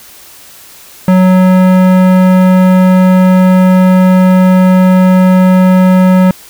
sine tone with tanh clipping, 185 Hz, F#3, in tune, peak -5 dBFS, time 1.08-6.31 s, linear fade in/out 2 ms, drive 18 dB, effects white hiss -35 dBFS RMS until 6.49 s

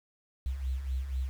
sine beating tone pair, 62.1 / 66.2 Hz, B1 / C2, +10 / +21 cents, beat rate 4.1 Hz, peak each -38 / -31 dBFS, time 0.46-1.29 s, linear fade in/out 0 ms, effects 9-bit

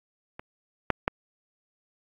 clicks, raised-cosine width 0.5 ms, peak -23 / -6 / -8 dBFS, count 3, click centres 0.395 / 0.903 / 1.079 s, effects AAC 32 kbps

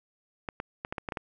clicks, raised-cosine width 0.5 ms, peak -18 dBFS, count 8, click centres 0.488 / 0.601 / 0.849 / 0.925 / 0.982 / 1.088 / 1.122 / 1.172 s, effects none

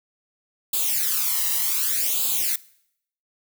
blue noise with flanger, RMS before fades -23 dBFS, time 0.73-2.56 s, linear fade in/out 5 ms, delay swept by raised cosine 0.26 to 1.03 ms, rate 0.66 Hz, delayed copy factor +0.8, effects noise-tail reverb RT60 0.7 s tail -21 dB re dry

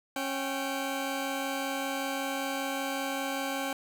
15% pulse tone pair together, 273.4 / 775 Hz, C#4 / G5, -24 / -20 cents, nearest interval octave + tritone, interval 1804 cents, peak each -26 / -29 dBFS, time 0.16-3.73 s, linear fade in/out 2 ms, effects none

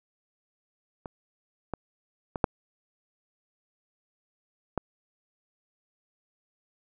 clicks, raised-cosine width 1 ms, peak -23 / -17 / -17 / -6 / -13 dBFS, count 5, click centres 1.058 / 1.737 / 2.358 / 2.442 / 4.777 s, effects none

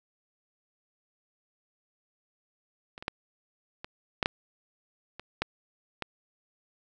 clicks, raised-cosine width 0.3 ms, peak -26 / -25 / -13 / -22 / -9 / -8 / -24 / -11 / -16 dBFS, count 9, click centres 2.979 / 3.025 / 3.081 / 3.845 / 4.228 / 4.259 / 5.196 / 5.42 / 6.023 s, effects none

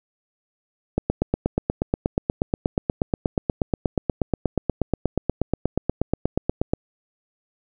click train, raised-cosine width 2 ms, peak -6 dBFS, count 49, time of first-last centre 0.98-6.735 s, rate 8.34 Hz, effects none

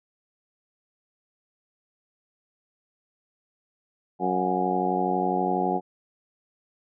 harmonic tone with a mistuned harmonic, 92.1 Hz, F#2, 7 cents flat, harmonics 2 / 3 / 4 / 5 / 6 / 7 / 8 / 9, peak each -30 / -32 / -29 / -33 / -36 / -37 / -27 / -29 dBFS, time 4.19-5.81 s, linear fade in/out 50 ms, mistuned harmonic 7, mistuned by +91 cents, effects none

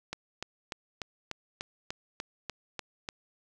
click train, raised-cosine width 0.2 ms, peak -18 dBFS, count 11, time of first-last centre 0.13-3.089 s, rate 3.38 Hz, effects none

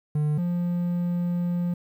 triangle tone pair in turn, 150 / 175.05 Hz, D3 / F3, +37 / +4 cents, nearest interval minor third, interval 267 cents, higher second, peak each -19 / -21 dBFS, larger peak first, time 0.15-0.38 / 0.38-1.74 s, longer second, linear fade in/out 5 ms, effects 10-bit

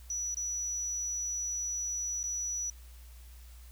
sine tone with dropouts, 5890 Hz, F#8, 9 cents flat, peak -32 dBFS, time 0.1-2.7 s, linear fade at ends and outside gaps 2 ms, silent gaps 0.345-0.369 / 2.231-2.238 s, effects added 60 Hz sine -48 dBFS peak until 3.71 s + white hiss -60 dBFS RMS until 3.71 s

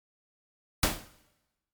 pink noise with exponential decay, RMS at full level -21 dBFS, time 0.83-1.08 s, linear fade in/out 2 ms, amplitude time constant 54 ms, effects noise-tail reverb RT60 1.0 s tail -18 dB re dry + MP3 96 kbps

